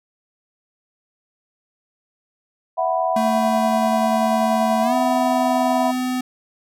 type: chord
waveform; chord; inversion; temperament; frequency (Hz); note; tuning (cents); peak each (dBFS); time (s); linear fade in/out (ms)
sine; E suspended second; none; equal; 659.3 / 740 / 987.8; E5 / F#5 / B5; 0 / 0 / 0; -21 / -21 / -24; 2.77-5.92; 20
type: tone with pitch glide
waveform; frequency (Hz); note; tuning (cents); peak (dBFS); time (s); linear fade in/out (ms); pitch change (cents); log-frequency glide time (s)
square; 223.2 to 253.4; A3 to B3; +25 to +45; -21; 3.16-6.21; 5; +220; 4.82-4.94
effects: none